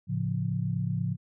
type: chord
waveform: sine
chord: A augmented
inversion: none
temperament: equal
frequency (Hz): 110 / 138.59 / 174.61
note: A2 / C#3 / E#3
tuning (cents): 0 / 0 / 0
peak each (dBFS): -31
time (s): 0.07-1.17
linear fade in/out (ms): 50
effects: none